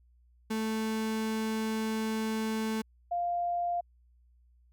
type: tone pair in turn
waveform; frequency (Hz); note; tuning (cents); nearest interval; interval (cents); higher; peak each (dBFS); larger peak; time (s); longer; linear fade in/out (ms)
35% pulse / sine; 220 / 698.5; A3 / F5; 0 / 0; octave + minor sixth; 2000; second; -28; neither; 0.5-2.82 / 3.11-3.81; first; 10
effects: added 60 Hz sine -60 dBFS peak until 4.72 s